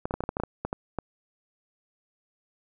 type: clicks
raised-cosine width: 1 ms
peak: -15 dBFS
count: 12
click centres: 0.055 / 0.109 / 0.14 / 0.206 / 0.238 / 0.291 / 0.369 / 0.4 / 0.436 / 0.65 / 0.729 / 0.987 s
effects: none